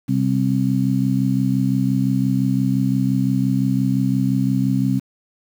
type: harmonic tone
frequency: 65.8 Hz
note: C2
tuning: 10 cents sharp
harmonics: 2 / 3 / 4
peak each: -20 / -20 / -20 dBFS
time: 0.08-5 s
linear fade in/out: 20 ms
effects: 7-bit